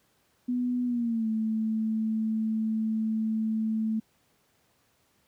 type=tone with pitch glide; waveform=sine; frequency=246.9 to 220 Hz; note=B3 to A3; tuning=0 to 0 cents; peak=-25 dBFS; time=0.48-4 s; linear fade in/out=10 ms; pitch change=-200 cents; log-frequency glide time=0.85-1.28 s; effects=pink hiss -68 dBFS RMS until 5.27 s + high-pass 80 Hz 12 dB/octave